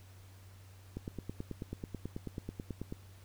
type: click train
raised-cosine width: 3 ms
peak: -26 dBFS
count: 19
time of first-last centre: 0.97-2.924 s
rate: 9.21 Hz
effects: added 95 Hz sine -53 dBFS peak until 3.24 s + pink hiss -62 dBFS RMS until 3.24 s